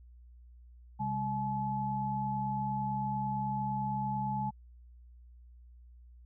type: tone cluster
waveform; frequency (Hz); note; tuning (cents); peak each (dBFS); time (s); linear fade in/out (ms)
sine; 132.8 / 201.7 / 858; C3 / G3 / A5; +26 / +50 / -44; -37 / -37 / -33; 0.99-4.51; 20
effects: added 60 Hz sine -52 dBFS peak until 6.25 s